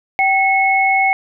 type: tone pair together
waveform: sine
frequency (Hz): 773.6 / 2188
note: G5 / C#7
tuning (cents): -23 / -23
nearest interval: octave + tritone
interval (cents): 1800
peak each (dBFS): -14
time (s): 0.19-1.13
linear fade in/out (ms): 0
effects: none